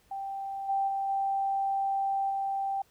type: tone with level steps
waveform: sine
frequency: 784 Hz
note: G5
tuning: in tune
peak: -33 / -25 / -28 / -26 / -28 dBFS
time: 0.11-2.82 s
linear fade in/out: 5 ms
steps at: 0.68 / 0.87 / 1.08 / 2.29 s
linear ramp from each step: 20 ms
effects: pink hiss -65 dBFS RMS until 2.9 s